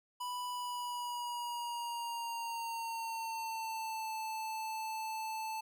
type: tone with pitch glide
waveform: square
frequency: 987.8 to 880 Hz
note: B5 to A5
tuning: 0 to 0 cents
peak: -38 dBFS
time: 0.2-5.61 s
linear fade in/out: 10 ms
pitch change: -200 cents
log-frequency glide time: 0.48-4.12 s
effects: none